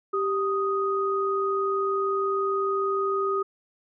sine tone pair together, 392 / 1245.5 Hz, G4 / D#6, 0 / +1 cents, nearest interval octave + minor sixth, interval 2001 cents, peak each -25 / -26 dBFS, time 0.13-3.43 s, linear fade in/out 10 ms, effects none

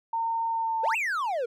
sine tone with pitch glide, 913 to 895.8 Hz, A#5 to A5, -36 to +31 cents, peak -25 dBFS, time 0.13-0.95 s, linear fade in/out 5 ms, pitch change -33 cents, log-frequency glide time 0.49-0.82 s
triangle exponential two-way sweep, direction up then down, 450.8 to 2794 to 450.8 Hz, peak -24 dBFS, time 0.83-1.46 s, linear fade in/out 10 ms, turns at 0.96 s
effects none

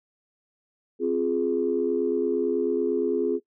sine chord, F minor, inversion second, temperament equal with one note detuned, 261.6 / 349.2 / 418.2 Hz, C4 / F4 / Ab4, 0 / 0 / +12 cents, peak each -28 / -26 / -24 dBFS, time 0.99-3.4 s, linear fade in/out 50 ms, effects noise-tail reverb RT60 0.1 s tail -21 dB re dry + tanh soft clip ceiling -12 dBFS

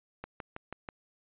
click train, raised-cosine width 0.5 ms, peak -24 dBFS, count 5, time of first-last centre 0.24-0.888 s, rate 6.17 Hz, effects resampled to 8000 Hz

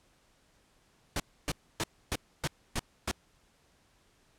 pink noise bursts, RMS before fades -31 dBFS, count 7, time 1.16-3.113 s, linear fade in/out 2 ms, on 39 ms, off 280 ms, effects pink hiss -67 dBFS RMS until 4.38 s + low-pass 10000 Hz 12 dB/octave

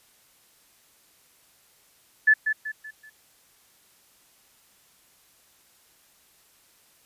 sine tone with echo, 1735 Hz, A6, 25 cents flat, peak -13 dBFS, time 2.27-2.34 s, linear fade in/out 10 ms, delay 190 ms, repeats 4, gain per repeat -8 dB, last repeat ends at 3.1 s, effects white hiss -60 dBFS RMS until 7.05 s + resampled to 32000 Hz

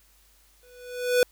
square tone with exponential growth, 493.9 Hz, B4, in tune, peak -16 dBFS, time 0.63-1.23 s, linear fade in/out 1 ms, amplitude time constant 130 ms, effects added 50 Hz sine -61 dBFS peak until 1.31 s + white hiss -61 dBFS RMS until 1.31 s

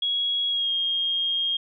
sine tone with pitch glide, 3322 to 3237 Hz, G#7 to G#7, 0 to -45 cents, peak -22 dBFS, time 0.02-1.57 s, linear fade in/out 5 ms, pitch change -45 cents, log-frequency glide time 0.49-0.71 s, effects none

